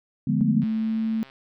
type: chord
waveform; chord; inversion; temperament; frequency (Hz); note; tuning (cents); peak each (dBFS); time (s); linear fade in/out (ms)
sine; D diminished seventh; none; equal; 146.83 / 174.61 / 207.7 / 246.9; D3 / F3 / Ab3 / Cb4; 0 / 0 / 0 / 0; -25 / -27 / -24 / -25; 0.27-0.64; 5
type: tone with pitch glide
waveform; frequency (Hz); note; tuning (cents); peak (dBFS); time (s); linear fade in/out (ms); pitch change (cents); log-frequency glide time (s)
sine; 220 to 222.2; A3 to A3; 0 to +17; -22; 0.41-1.23; 0; +17; 0.69-1
type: click train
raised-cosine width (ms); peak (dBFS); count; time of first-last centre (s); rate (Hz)
0.3; -32; 92; 0.62-1.299; 134
effects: none